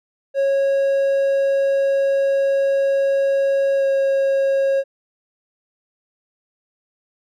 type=tone with pitch glide; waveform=triangle; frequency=549 to 544.9 Hz; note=C#5 to C#5; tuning=-17 to -30 cents; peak=-13 dBFS; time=0.34-4.84 s; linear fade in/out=50 ms; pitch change=-13 cents; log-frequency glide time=3.77-3.84 s; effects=none